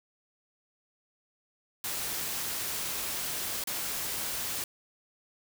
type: noise with dropouts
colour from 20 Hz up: white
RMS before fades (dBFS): -34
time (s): 1.84-4.64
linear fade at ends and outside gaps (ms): 2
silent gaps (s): 3.639-3.672
effects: none